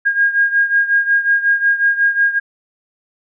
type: beating tone pair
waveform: sine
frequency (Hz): 1624 / 1629.5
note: G#6 / G#6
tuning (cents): -39 / -33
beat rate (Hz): 5.5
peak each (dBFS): -13 / -17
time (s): 0.05-2.4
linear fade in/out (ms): 20
effects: none